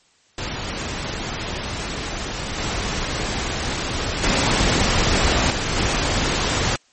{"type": "noise with level steps", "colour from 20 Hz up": "pink", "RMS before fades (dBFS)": [-27, -24, -18, -23, -20], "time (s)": [0.38, 6.76], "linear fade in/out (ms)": 2, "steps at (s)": [2.58, 4.23, 5.5, 5.76], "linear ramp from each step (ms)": 5, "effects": ["white hiss -58 dBFS RMS until 6.92 s", "MP3 32 kbps"]}